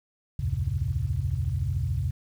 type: tone cluster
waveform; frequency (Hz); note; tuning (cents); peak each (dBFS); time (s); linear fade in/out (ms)
sine; 64 / 77.9 / 91.6 / 112.5 / 133.7; C2 / D#2 / F#2 / A2 / C3; -38 / +3 / -17 / +39 / +38; -33 / -31 / -29 / -32 / -30; 0.39-2.11; 5
effects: tanh soft clip ceiling -15 dBFS + 9-bit